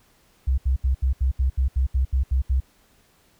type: tone bursts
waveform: sine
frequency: 65.41 Hz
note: C2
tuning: in tune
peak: -17 dBFS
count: 12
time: 0.47-2.604 s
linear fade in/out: 10 ms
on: 110 ms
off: 74 ms
effects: pink hiss -60 dBFS RMS until 3.39 s